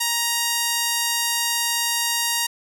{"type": "tone", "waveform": "5% pulse", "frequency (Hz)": 939, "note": "A#5", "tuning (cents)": 12, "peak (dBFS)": -8, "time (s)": [0, 2.47], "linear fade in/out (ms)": 10, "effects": []}